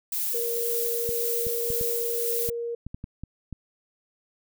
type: noise with tremolo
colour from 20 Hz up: violet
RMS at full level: -28 dBFS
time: 0.12-2.5 s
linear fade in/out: 5 ms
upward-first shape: sine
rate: 1.9 Hz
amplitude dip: 25%
type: tone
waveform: sine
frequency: 469.6 Hz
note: A#4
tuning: 13 cents sharp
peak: -28 dBFS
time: 0.34-2.75 s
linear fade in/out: 5 ms
type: clicks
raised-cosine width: 5 ms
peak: -23 dBFS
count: 10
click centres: 1.091 / 1.468 / 1.703 / 1.812 / 2.489 / 2.866 / 2.945 / 3.041 / 3.236 / 3.527 s
effects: none